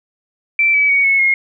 sine tone with pitch steps, 2337 / 2289 / 2242 / 2196 / 2150 Hz, D7 / D7 / C#7 / C#7 / C7, -9 / -45 / +19 / -17 / +47 cents, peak -10 dBFS, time 0.59-1.34 s, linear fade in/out 2 ms, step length 150 ms, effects none

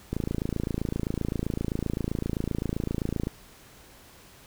click train, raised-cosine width 3 ms, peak -15 dBFS, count 88, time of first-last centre 0.13-3.271 s, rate 27.7 Hz, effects pink hiss -52 dBFS RMS until 4.46 s

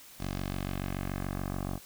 10% pulse tone with low-pass filter sweep, 47 Hz, F#1, 28 cents sharp, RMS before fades -35 dBFS, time 0.18-1.8 s, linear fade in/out 50 ms, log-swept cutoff 6500 to 940 Hz, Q 1.2, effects white hiss -52 dBFS RMS until 1.85 s

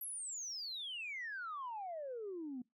sine exponential sweep, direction down, 11790 to 240 Hz, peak -40 dBFS, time 0.01-2.62 s, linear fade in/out 5 ms, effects noise-tail reverb RT60 0.2 s tail -23 dB re dry + tanh soft clip ceiling -37 dBFS

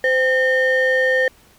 triangle ring-modulated tone, 654 Hz, E5, 14 cents flat, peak -9 dBFS, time 0.04-1.28 s, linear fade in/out 2 ms, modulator 1170 Hz, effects pink hiss -52 dBFS RMS until 1.58 s

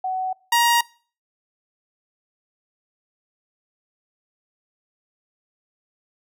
sine / sawtooth tone pair in turn, 749 / 943.7 Hz, F#5 / A#5, +21 / +21 cents, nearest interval major third, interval 400 cents, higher second, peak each -22 / -11 dBFS, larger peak second, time 0.04-0.33 / 0.52-0.81 s, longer neither, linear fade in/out 5 ms, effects noise-tail reverb RT60 0.4 s tail -23 dB re dry

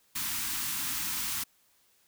white band-stop noise, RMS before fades -33 dBFS, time 0.15-1.44 s, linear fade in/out 10 ms, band 330 to 870 Hz, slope 48 dB/octave, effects white hiss -67 dBFS RMS until 2.07 s

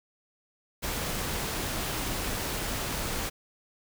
pink noise, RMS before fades -32 dBFS, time 0.82-3.3 s, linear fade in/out 20 ms, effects none

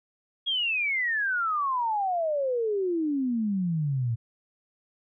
sine exponential sweep, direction down, 3328 to 111.5 Hz, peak -24 dBFS, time 0.46-4.16 s, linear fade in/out 20 ms, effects none

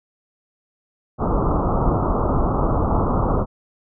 pink low-pass noise, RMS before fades -19 dBFS, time 1.18-3.46 s, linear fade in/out 50 ms, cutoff 1300 Hz, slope 96 dB/octave, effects none

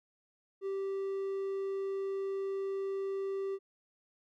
triangle tone, 390 Hz, G4, 9 cents flat, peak -31 dBFS, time 0.61-3.59 s, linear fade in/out 50 ms, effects none

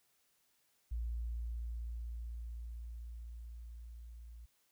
sine tone with level ramp, 57.9 Hz, A#1, 11 cents flat, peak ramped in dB -35 to -49 dBFS, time 0.91-4.46 s, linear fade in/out 10 ms, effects white hiss -75 dBFS RMS until 4.71 s

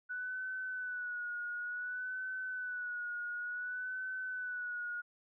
sine tone with vibrato, 1480 Hz, F#6, in tune, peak -37 dBFS, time 0.09-5.02 s, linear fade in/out 20 ms, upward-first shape sine, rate 0.56 Hz, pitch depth 46 cents each way, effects none

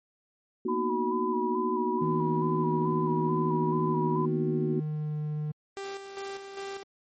sine chord, B major seventh, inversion third, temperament equal, 233.1 / 246.9 / 311.1 / 370 Hz, A#3 / B3 / D#4 / F#4, 0 / 0 / 0 / 0 cents, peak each -33 / -35 / -35 / -29 dBFS, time 0.65-4.8 s, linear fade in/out 5 ms
sine tone with vibrato, 987.8 Hz, B5, in tune, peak -30 dBFS, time 0.68-4.26 s, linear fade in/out 10 ms, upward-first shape square, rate 2.3 Hz, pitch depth 30 cents each way
triangle tone with pitch glide, 159.1 to 151.21 Hz, D#3 to D#3, +39 to -49 cents, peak -27 dBFS, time 2.01-5.52 s, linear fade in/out 10 ms, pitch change -88 cents, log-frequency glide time 3.72-5.16 s
sawtooth tone with tremolo, 393.4 Hz, G4, 6 cents sharp, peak -31 dBFS, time 5.77-6.83 s, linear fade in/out 0 ms, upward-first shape square, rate 2.5 Hz, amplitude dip 50%
effects MP3 32 kbps

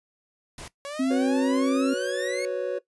pink noise, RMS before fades -40 dBFS, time 0.58-0.68 s, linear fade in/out 2 ms
sawtooth exponential sweep, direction up, 554 to 2217 Hz, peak -29 dBFS, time 0.85-2.45 s, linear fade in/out 0 ms
sine tone with pitch glide, 263.3 to 268.5 Hz, C4 to C4, +11 to +45 cents, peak -21 dBFS, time 0.99-1.94 s, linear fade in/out 10 ms, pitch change +34 cents, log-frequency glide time 1.12-1.76 s
triangle chord, F# suspended fourth, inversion none, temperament equal, 370 / 493.9 / 554.4 Hz, F#4 / B4 / C#5, 0 / 0 / 0 cents, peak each -29 / -28 / -27 dBFS, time 1.1-2.79 s, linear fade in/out 10 ms
effects noise-tail reverb RT60 0.1 s tail -17 dB re dry + resampled to 24000 Hz

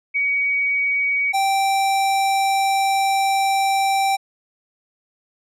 sine / square tone pair in turn, 2256 / 781.2 Hz, C#7 / G5, +30 / -6 cents, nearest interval octave + tritone, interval 1836 cents, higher first, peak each -17 dBFS, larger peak neither, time 0.14-1.33 / 1.33-4.17 s, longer second, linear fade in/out 20 ms, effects low-pass 12000 Hz 12 dB/octave

